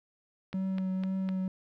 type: click train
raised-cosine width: 0.3 ms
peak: -26 dBFS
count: 4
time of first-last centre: 0.53-1.289 s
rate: 3.95 Hz
type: tone with vibrato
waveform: triangle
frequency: 188.9 Hz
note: F#3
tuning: 36 cents sharp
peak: -27 dBFS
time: 0.54-1.48 s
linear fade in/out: 2 ms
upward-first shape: triangle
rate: 2 Hz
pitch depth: 17 cents each way
effects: none